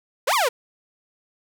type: exponential two-way sweep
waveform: sawtooth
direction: up then down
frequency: 442.6 to 1244.5 to 442.6 Hz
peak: -14 dBFS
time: 0.27-0.49 s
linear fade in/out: 10 ms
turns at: 0.34 s
effects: none